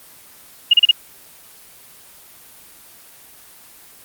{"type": "tone bursts", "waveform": "sine", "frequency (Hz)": 2856, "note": "F7", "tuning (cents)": 38, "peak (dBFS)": -6, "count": 4, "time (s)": [0.71, 0.912], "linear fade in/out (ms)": 5, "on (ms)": 25, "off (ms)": 34, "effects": ["white hiss -44 dBFS RMS until 4.04 s", "Opus 24 kbps"]}